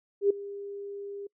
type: tone with ADSR envelope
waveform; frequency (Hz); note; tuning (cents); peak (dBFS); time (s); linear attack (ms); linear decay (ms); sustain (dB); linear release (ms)
sine; 402; G4; +44; -17; 0.21-1.27; 92; 5; -19; 5
effects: noise-tail reverb RT60 0.1 s tail -26 dB re dry